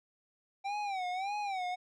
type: tone with vibrato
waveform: square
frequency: 775 Hz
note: G5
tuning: 20 cents flat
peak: -34 dBFS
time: 0.64-1.76 s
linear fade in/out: 20 ms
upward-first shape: sine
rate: 1.7 Hz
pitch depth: 130 cents each way
effects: low-pass 4000 Hz 12 dB/octave